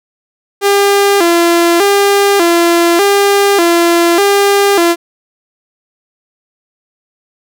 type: tone with vibrato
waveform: sawtooth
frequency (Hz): 370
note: F#4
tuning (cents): 0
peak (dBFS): -3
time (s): 0.61-4.96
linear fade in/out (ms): 50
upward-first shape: square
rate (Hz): 0.84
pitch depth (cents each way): 140
effects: none